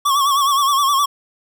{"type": "tone with vibrato", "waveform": "square", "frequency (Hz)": 1117, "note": "C#6", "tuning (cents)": 13, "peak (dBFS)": -14, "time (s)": [0.05, 1.06], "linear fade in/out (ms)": 10, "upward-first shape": "sine", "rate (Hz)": 9.6, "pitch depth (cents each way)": 76, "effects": []}